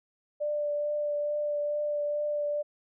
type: tone with vibrato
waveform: sine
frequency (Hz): 590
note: D5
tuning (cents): +8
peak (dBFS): -27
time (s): 0.4-2.63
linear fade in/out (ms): 20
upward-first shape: triangle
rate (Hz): 2.3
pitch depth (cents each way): 15
effects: none